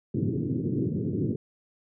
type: band-pass noise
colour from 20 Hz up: pink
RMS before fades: -28 dBFS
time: 0.14-1.36 s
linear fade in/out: 5 ms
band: 100 to 400 Hz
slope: 48 dB/octave
effects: none